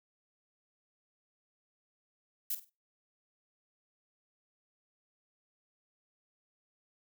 violet noise with echo, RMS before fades -34 dBFS, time 2.5-2.55 s, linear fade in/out 5 ms, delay 49 ms, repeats 3, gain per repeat -12 dB, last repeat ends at 2.697 s, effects noise-tail reverb RT60 0.3 s tail -26 dB re dry

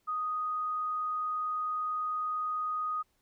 sine tone, 1244.5 Hz, D#6, in tune, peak -30 dBFS, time 0.07-3.03 s, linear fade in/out 20 ms, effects pink hiss -74 dBFS RMS until 3.21 s

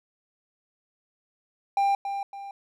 triangle tone with echo, 795 Hz, G5, 24 cents sharp, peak -18 dBFS, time 1.77-1.95 s, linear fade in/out 2 ms, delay 280 ms, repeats 2, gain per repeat -8 dB, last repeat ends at 2.51 s, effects none

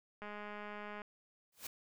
click train, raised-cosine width 0.5 ms, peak -32 dBFS, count 167, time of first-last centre 0.22-1.018 s, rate 208 Hz
white noise with exponential growth, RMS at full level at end -40 dBFS, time 1.52-1.67 s, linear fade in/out 5 ms, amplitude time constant 31 ms
effects none

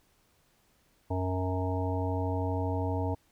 harmonic tone, 92.5 Hz, F#2, in tune, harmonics 1 / 3 / 5 / 7 / 9 / 10, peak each -30 / -35 / -37 / -38 / -40 / -40 dBFS, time 1.1-3.15 s, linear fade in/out 10 ms, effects pink hiss -68 dBFS RMS until 3.31 s

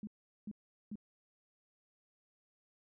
sine tone bursts, 210 Hz, G#3, 19 cents sharp, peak -40 dBFS, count 3, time 0.03-0.956 s, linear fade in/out 2 ms, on 42 ms, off 400 ms, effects none

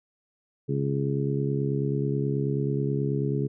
harmonic tone, 69.3 Hz, C#2, in tune, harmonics 2 / 3 / 4 / 5 / 6, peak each -26 / -33 / -33 / -34 / -31 dBFS, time 0.68-3.48 s, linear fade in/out 20 ms, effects none

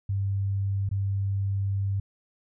sine tone with dropouts, 98.5 Hz, G2, 9 cents sharp, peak -24 dBFS, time 0.09-2 s, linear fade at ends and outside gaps 5 ms, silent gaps 0.891-0.912 s, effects none

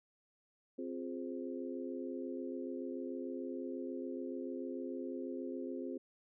harmonic tone with a mistuned harmonic, 87.31 Hz, F2, in tune, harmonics 3 / 4 / 5 / 6, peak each -42 / -44 / -46 / -48 dBFS, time 0.78-5.98 s, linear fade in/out 10 ms, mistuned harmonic 5, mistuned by -84 cents, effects none

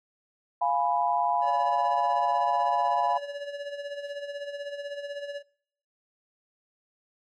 sine chord, F diminished, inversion none, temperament equal, 698.5 / 830.6 / 987.8 Hz, F5 / Ab5 / Cb6, 0 / 0 / 0 cents, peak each -27 dBFS, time 0.61-3.18 s, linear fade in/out 10 ms
square tone with tremolo, 572 Hz, D5, 46 cents flat, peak -32 dBFS, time 1.41-5.43 s, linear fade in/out 50 ms, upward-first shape sine, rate 16 Hz, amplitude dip 60%
violet noise with exponential growth, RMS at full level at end -44 dBFS, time 3.85-4.11 s, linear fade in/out 0 ms, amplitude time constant 55 ms
effects noise-tail reverb RT60 0.6 s tail -24 dB re dry + low-pass 4000 Hz 12 dB/octave

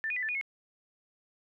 sine tone with pitch steps, 1776 / 2465 / 1991 / 1760 / 2459 / 2178 Hz, A6 / D#7 / B6 / A6 / D#7 / C#7, +16 / -17 / +14 / 0 / -21 / -31 cents, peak -30 dBFS, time 0.04-0.412 s, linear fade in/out 0 ms, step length 62 ms, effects none

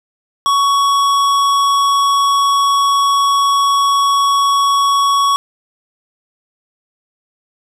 sine tone with hard clipping, 1118 Hz, C#6, 14 cents sharp, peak -12 dBFS, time 0.46-5.36 s, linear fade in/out 0 ms, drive 14 dB, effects none

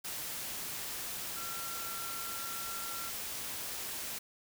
sine tone in noise, 1364 Hz, F6, 41 cents flat, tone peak -44 dBFS, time 1.36-3.1 s, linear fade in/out 10 ms, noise white, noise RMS -40 dBFS, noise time 0.04-4.19 s, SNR -7 dB, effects none

